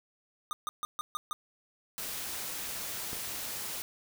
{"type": "tone bursts", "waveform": "square", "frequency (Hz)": 1224, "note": "D#6", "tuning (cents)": -29, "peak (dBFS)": -33, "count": 6, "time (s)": [0.51, 1.33], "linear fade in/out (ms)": 0, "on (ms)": 20, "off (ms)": 140}
{"type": "noise", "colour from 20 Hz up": "white", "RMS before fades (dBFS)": -38, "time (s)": [1.98, 3.82], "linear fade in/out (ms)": 0}
{"type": "click", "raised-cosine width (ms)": 2, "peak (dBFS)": -28, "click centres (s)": 3.131}
{"effects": []}